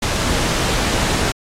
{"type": "noise", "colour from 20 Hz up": "pink", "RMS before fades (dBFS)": -19, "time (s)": [0.02, 1.32], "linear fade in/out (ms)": 5, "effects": ["low-pass 8000 Hz 12 dB/octave", "AAC 48 kbps"]}